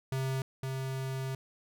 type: tone pair in turn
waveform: square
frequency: 132.7 / 132.7 Hz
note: C3 / C3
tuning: +25 / +25 cents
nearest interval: unison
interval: 0 cents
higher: neither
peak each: -31 / -34 dBFS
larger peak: first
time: 0.12-0.42 / 0.63-1.35 s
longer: second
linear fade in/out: 2 ms
effects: none